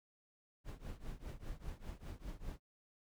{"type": "noise with tremolo", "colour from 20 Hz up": "brown", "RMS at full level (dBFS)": -43, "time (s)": [0.64, 2.6], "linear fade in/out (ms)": 50, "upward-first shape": "triangle", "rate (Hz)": 5, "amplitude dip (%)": 95, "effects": []}